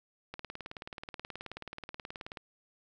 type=click train; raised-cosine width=0.3 ms; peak=-25 dBFS; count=39; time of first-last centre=0.34-2.372 s; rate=18.7 Hz; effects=none